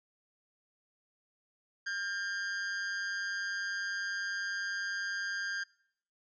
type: tone with amplitude modulation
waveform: 45% pulse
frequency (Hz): 1600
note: G6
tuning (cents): +35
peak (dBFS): -31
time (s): 1.86-5.64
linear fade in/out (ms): 10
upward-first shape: sine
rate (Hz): 190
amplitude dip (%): 60
effects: noise-tail reverb RT60 0.7 s tail -23 dB re dry + resampled to 16000 Hz